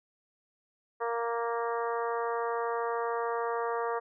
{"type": "harmonic tone", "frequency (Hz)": 233.1, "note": "A#3", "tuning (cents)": 0, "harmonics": [2, 3, 4, 5, 6, 7, 8], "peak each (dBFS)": [-32, -37, -36, -36, -44, -45, -46], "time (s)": [1, 4], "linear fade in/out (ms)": 20, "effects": []}